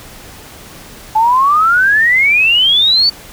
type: exponential sweep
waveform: sine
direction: up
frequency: 855 to 4600 Hz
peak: -7 dBFS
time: 1.15-3.1 s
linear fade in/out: 10 ms
effects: pink hiss -35 dBFS RMS until 3.32 s

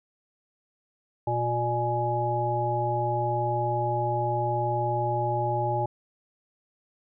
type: harmonic tone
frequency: 119.6 Hz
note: A#2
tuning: 45 cents sharp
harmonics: 1 / 3 / 5 / 7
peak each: -29 / -32 / -31 / -27 dBFS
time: 1.27-5.86 s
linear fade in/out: 5 ms
effects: none

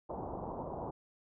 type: low-pass noise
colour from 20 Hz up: white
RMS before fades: -41 dBFS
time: 0.09-0.91 s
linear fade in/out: 10 ms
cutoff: 960 Hz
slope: 48 dB/octave
effects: none

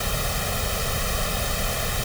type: noise with comb filter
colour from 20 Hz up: pink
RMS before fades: -25 dBFS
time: 0-2.04 s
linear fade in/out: 5 ms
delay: 1.6 ms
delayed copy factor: +0.9
effects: none

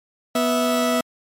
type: tone pair together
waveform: 30% pulse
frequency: 245.7 / 654.8 Hz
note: B3 / E5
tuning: -9 / -12 cents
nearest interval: octave + perfect fourth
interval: 1697 cents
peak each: -18 / -18 dBFS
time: 0.35-1.01 s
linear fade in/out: 5 ms
effects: MP3 64 kbps

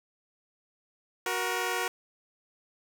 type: tone pair together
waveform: 10% pulse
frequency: 370 / 472.9 Hz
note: F#4 / A#4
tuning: 0 / +25 cents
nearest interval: major third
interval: 425 cents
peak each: -23 dBFS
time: 1.26-1.88 s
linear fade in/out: 2 ms
effects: none

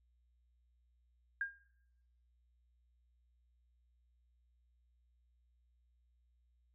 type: tone with exponential decay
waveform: sine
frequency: 1613 Hz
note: G6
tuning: 49 cents sharp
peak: -31 dBFS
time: 1.41-1.59 s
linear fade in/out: 2 ms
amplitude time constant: 39 ms
effects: noise-tail reverb RT60 0.9 s tail -22 dB re dry + added 60 Hz sine -70 dBFS peak until 6.74 s

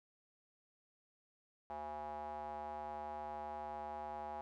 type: tone with band-pass filter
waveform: square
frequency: 75.2 Hz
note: D2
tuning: 42 cents sharp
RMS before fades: -45 dBFS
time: 1.7-4.41 s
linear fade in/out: 0 ms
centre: 800 Hz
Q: 6.3
effects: none

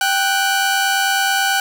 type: tone pair together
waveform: sawtooth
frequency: 784.6 / 1480 Hz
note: G5 / F#6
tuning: +1 / 0 cents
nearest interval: major seventh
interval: 1099 cents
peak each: -14 dBFS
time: 0.01-1.6 s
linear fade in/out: 2 ms
effects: none

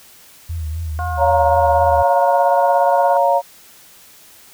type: tone with vibrato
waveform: sine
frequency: 80.1 Hz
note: E2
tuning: 49 cents flat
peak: -21 dBFS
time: 0.49-2.03 s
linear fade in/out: 10 ms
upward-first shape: triangle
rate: 3.9 Hz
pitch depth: 91 cents each way
type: harmonic tone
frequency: 358.1 Hz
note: F4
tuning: 43 cents sharp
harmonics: 2 / 3 / 4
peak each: -24 / -28 / -30 dBFS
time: 0.99-3.17 s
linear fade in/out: 0 ms
type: chord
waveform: sine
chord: Bb minor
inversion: first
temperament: just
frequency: 559.4 / 699.2 / 932.3 Hz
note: Db5 / F5 / Bb5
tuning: +16 / +2 / 0 cents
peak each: -16 dBFS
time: 1.17-3.42 s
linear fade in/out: 50 ms
effects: white hiss -45 dBFS RMS until 4.53 s

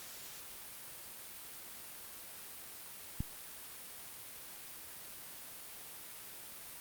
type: click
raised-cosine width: 5 ms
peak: -23 dBFS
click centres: 3.205 s
effects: white hiss -49 dBFS RMS until 6.8 s + Opus 48 kbps

